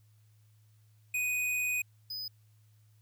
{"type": "tone pair in turn", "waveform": "square", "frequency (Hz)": [2489, 5001], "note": ["D#7", "D#8"], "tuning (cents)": [0, 8], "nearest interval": "octave", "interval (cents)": 1208, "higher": "second", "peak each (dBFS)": [-30, -37], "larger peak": "first", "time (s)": [[1.14, 1.82], [2.1, 2.28]], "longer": "first", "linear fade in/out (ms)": 5, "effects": ["added 107 Hz sine -60 dBFS peak until 3.01 s", "white hiss -74 dBFS RMS until 3.01 s"]}